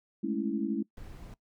sine chord, A major seventh, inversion third, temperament equal, 207.7 / 220 / 277.2 / 329.6 Hz, G#3 / A3 / C#4 / E4, 0 / 0 / 0 / 0 cents, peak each -34 dBFS, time 0.23-0.83 s, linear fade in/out 10 ms
brown noise, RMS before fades -45 dBFS, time 0.97-1.34 s, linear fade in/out 2 ms
effects noise-tail reverb RT60 0.1 s tail -20 dB re dry

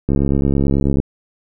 click train, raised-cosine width 3 ms, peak -4 dBFS, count 64, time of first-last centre 0.09-1 s, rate 69.2 Hz, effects none

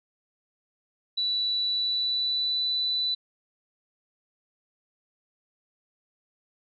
sine tone with pitch glide, 3951 to 3981 Hz, B7 to B7, 0 to +13 cents, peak -24 dBFS, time 1.17-3.15 s, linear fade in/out 10 ms, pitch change +13 cents, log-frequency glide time 1.7-2.63 s, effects none

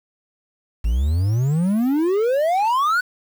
triangle exponential sweep, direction up, 51.91 to 1515 Hz, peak -14 dBFS, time 0.84-3.01 s, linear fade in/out 10 ms, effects 7-bit

